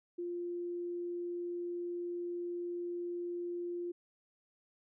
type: tone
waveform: sine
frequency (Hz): 349.2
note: F4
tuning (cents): 0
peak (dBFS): -36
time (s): 0.18-3.92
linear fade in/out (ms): 10
effects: none